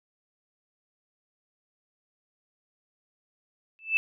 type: tone with exponential growth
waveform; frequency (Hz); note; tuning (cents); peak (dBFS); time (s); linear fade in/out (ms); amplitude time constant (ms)
sine; 2637; E7; 0; -16; 3.79-3.97; 0; 39
effects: none